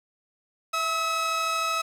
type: tone pair together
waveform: sawtooth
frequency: 659.3 / 1285.5 Hz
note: E5 / E6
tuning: 0 / -44 cents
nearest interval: octave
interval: 1156 cents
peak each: -30 / -21 dBFS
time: 0.73-1.82 s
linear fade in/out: 10 ms
effects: low-pass 9000 Hz 12 dB/octave + 8-bit